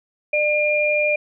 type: tone pair together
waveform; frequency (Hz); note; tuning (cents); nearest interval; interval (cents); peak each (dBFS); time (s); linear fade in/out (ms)
sine; 598 / 2404; D5 / D7; +31 / +40; 2 octaves; 2409; -19 / -19; 0.33-1.16; 5
effects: none